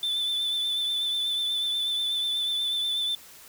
sine tone with vibrato, 3520 Hz, A7, in tune, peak -22 dBFS, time 0.03-3.15 s, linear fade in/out 2 ms, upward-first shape triangle, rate 8.2 Hz, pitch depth 32 cents each way, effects tanh soft clip ceiling -24 dBFS + white hiss -49 dBFS RMS until 3.48 s

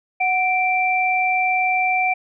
sine tone pair together, 740 / 2349 Hz, F#5 / D7, 0 / 0 cents, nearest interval octave + minor sixth, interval 2000 cents, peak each -19 dBFS, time 0.2-2.14 s, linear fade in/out 10 ms, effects none

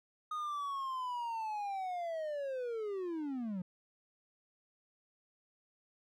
triangle linear sweep, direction down, 1244.5 to 174.61 Hz, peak -34 dBFS, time 0.31-3.62 s, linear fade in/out 5 ms, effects none

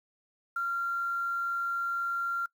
sine tone with quantisation, 1381 Hz, F6, 20 cents flat, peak -28 dBFS, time 0.56-2.46 s, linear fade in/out 5 ms, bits 9, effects noise-tail reverb RT60 0.1 s tail -23 dB re dry

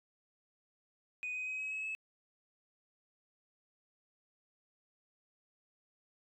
sine tone with pitch steps, 2489 / 2509 / 2530 / 2550 / 2571 / 2592 Hz, D#7 / D#7 / D#7 / D#7 / E7 / E7, 0 / +14 / +28 / +42 / -44 / -30 cents, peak -35 dBFS, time 1.23-1.95 s, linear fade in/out 0 ms, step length 120 ms, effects tanh soft clip ceiling -34 dBFS

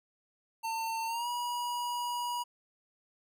square tone with pitch glide, 902 to 966.7 Hz, A5 to B5, +43 to -37 cents, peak -33 dBFS, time 0.63-2.44 s, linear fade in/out 20 ms, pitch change +120 cents, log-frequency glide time 1.06-1.28 s, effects none

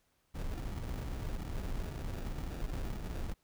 brown noise with sample-and-hold, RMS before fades -38 dBFS, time 0.34-3.34 s, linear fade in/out 20 ms, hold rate 1050 Hz, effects pink hiss -75 dBFS RMS until 3.43 s

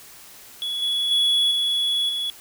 triangle tone with level steps, 3381 Hz, G#7, 30 cents sharp, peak -23 / -19 / -15 / -18 / -22 dBFS, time 0.62-2.3 s, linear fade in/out 0 ms, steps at 0.82 / 1.11 / 1.51 / 2.09 s, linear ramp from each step 2 ms, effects white hiss -45 dBFS RMS until 2.4 s

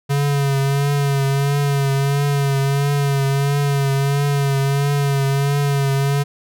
square tone with vibrato, 140 Hz, C#3, 18 cents sharp, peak -16 dBFS, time 0.09-6.24 s, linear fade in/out 20 ms, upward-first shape triangle, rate 1.5 Hz, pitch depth 44 cents each way, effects none

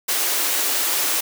white high-pass noise, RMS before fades -21 dBFS, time 0.08-1.21 s, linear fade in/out 10 ms, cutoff 270 Hz, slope 96 dB/octave, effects none

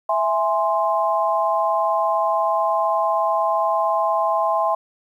sine chord, E augmented, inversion none, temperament equal, 659.3 / 830.6 / 1046.5 Hz, E5 / G#5 / B#5, 0 / 0 / 0 cents, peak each -21 / -22 / -21 dBFS, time 0.09-4.75 s, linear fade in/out 5 ms, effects 9-bit

